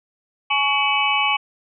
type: tone cluster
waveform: sine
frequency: 843 / 1121 / 2277 / 2579 / 2972 Hz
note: G#5 / C#6 / C#7 / E7 / F#7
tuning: +26 / +19 / +46 / -39 / +7 cents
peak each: -23 dBFS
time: 0.5-1.37 s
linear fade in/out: 10 ms
effects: none